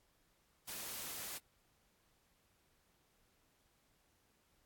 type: noise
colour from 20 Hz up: white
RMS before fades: -45 dBFS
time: 0.67-1.39 s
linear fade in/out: 20 ms
effects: pink hiss -75 dBFS RMS until 4.65 s + AAC 64 kbps